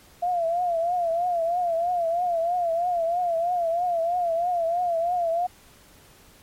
sine tone with vibrato, 689 Hz, F5, 24 cents flat, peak -21 dBFS, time 0.22-5.47 s, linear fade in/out 10 ms, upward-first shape triangle, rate 3.1 Hz, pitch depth 100 cents each way, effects pink hiss -53 dBFS RMS until 6.42 s + MP3 64 kbps

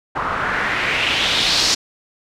white noise with low-pass filter sweep, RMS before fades -19 dBFS, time 0.15-1.75 s, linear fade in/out 10 ms, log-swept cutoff 1100 to 5300 Hz, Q 2.6, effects none

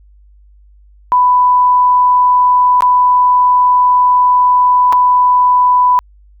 sine tone with dropouts, 994 Hz, B5, 11 cents sharp, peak -6 dBFS, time 1.12-5.99 s, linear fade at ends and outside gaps 0 ms, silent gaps 2.807-2.822 / 4.925-4.93 s, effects added 50 Hz sine -41 dBFS peak until 6.4 s

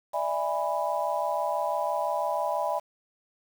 sine chord, E dominant seventh, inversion third, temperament just, 593.3 / 659.3 / 824.1 / 988.9 Hz, D5 / E5 / G#5 / B5, +18 / 0 / -14 / +2 cents, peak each -31 dBFS, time 0.13-2.8 s, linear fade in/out 20 ms, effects 8-bit

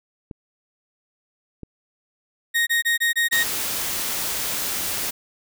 clicks, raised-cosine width 3 ms, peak -22 dBFS, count 2, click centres 0.312 / 1.633 s
35% pulse tone bursts, 1864.7 Hz, A#6, in tune, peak -16 dBFS, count 6, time 2.54-3.44 s, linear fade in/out 20 ms, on 130 ms, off 24 ms
white noise, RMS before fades -26 dBFS, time 3.32-5.11 s, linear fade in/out 10 ms
effects none

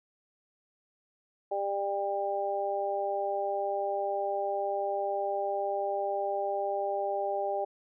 harmonic tone, 199 Hz, G3, 26 cents sharp, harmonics 2 / 3 / 4, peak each -35 / -32 / -32 dBFS, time 1.51-7.65 s, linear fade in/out 10 ms, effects none

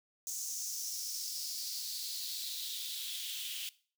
white noise with high-pass filter sweep, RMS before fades -40 dBFS, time 0.27-3.69 s, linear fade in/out 0 ms, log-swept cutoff 6500 to 3000 Hz, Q 4.2, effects noise-tail reverb RT60 0.4 s tail -19 dB re dry

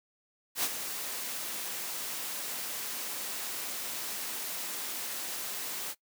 white noise with ADSR envelope, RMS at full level -28 dBFS, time 0.55-5.95 s, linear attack 83 ms, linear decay 50 ms, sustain -9 dB, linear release 46 ms, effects noise-tail reverb RT60 0.1 s tail -20 dB re dry + high-pass 200 Hz 12 dB/octave

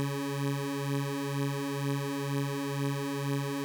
20% pulse beating tone pair, 138.59 / 140.69 Hz, C#3 / C#3, 0 / +26 cents, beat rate 2.1 Hz, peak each -30 / -27 dBFS, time 0-3.64 s, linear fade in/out 0 ms, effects none

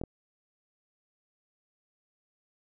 clicks, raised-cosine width 2 ms, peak -22 dBFS, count 2, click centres 0.014 / 0.037 s, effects none

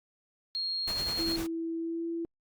sine tone, 4258 Hz, C8, 30 cents sharp, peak -30 dBFS, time 0.55-1.36 s, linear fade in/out 0 ms
pink noise with tremolo, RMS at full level -37 dBFS, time 0.87-1.47 s, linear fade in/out 10 ms, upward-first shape sine, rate 9.9 Hz, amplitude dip 50%
sine tone with pitch glide, 329.6 to 334.6 Hz, E4 to E4, 0 to +26 cents, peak -31 dBFS, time 1.19-2.25 s, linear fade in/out 0 ms, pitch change +26 cents, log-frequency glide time 1.78-2.07 s
effects Opus 48 kbps

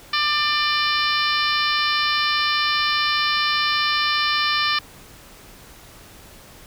harmonic tone, 595 Hz, D5, 22 cents sharp, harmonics 2 / 3 / 4 / 5 / 6 / 7 / 8 / 9, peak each -23 / -25 / -26 / -27 / -28 / -28 / -29 / -30 dBFS, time 0.13-4.79 s, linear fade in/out 5 ms, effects pink hiss -45 dBFS RMS until 6.66 s

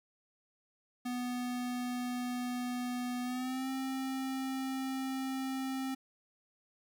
square tone with pitch glide, 246.9 to 264.6 Hz, B3 to C4, 0 to +20 cents, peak -35 dBFS, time 1.05-5.95 s, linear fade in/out 10 ms, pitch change +120 cents, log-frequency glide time 3.23-3.69 s, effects 11-bit

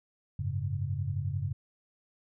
sine chord, F# suspended second, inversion none, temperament equal, 92.5 / 103.83 / 138.59 Hz, F#2 / G#2 / C#3, 0 / 0 / 0 cents, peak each -34 dBFS, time 0.39-1.53 s, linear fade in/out 5 ms, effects none

